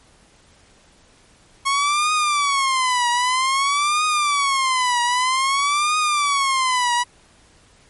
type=tone with vibrato; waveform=sawtooth; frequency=1090 Hz; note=C#6; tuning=29 cents flat; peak=-13 dBFS; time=1.65-7.04 s; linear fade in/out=20 ms; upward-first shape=triangle; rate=0.52 Hz; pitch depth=230 cents each way; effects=pink hiss -53 dBFS RMS until 7.89 s + MP3 48 kbps